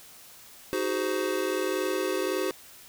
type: chord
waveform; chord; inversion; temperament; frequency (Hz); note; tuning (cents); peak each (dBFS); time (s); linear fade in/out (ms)
square; Ab dominant seventh; second; just; 311.5 / 373.8 / 415.3 / 519.1; Eb4 / Gb4 / Ab4 / C5; +2 / +18 / 0 / -14; -35 / -30 / -35 / -33; 0.73-2.51; 0
effects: white hiss -50 dBFS RMS until 2.88 s